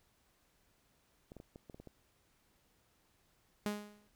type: clicks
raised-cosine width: 2 ms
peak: -37 dBFS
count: 8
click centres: 1.319 / 1.367 / 1.401 / 1.559 / 1.698 / 1.745 / 1.8 / 1.873 s
type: tone with exponential decay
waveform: sawtooth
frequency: 207.7 Hz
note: G#3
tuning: in tune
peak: -28 dBFS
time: 3.66-4.08 s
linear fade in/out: 0 ms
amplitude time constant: 90 ms
effects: pink hiss -73 dBFS RMS until 4.15 s